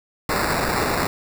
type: noise with sample-and-hold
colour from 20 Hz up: white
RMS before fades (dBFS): -22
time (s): 0.29-1.07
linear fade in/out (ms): 2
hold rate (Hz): 3150
effects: none